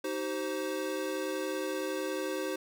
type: chord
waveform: square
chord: C minor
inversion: first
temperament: equal with one note detuned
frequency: 311.1 / 381.9 / 523.3 Hz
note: Eb4 / G4 / C5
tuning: 0 / -45 / 0 cents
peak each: -38 / -37 / -37 dBFS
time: 0.04-2.56 s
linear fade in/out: 5 ms
effects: none